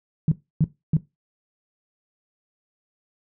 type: tone bursts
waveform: sine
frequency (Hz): 155.56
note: D#3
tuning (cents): 0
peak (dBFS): -14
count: 3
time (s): 0.28-0.968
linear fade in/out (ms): 2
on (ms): 36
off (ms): 290
effects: noise-tail reverb RT60 0.2 s tail -17 dB re dry